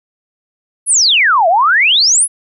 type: exponential two-way sweep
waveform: sine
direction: down then up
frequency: 11175 to 639 to 11175 Hz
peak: -7 dBFS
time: 0.86-2.28 s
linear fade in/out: 50 ms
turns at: 1.48 s
effects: none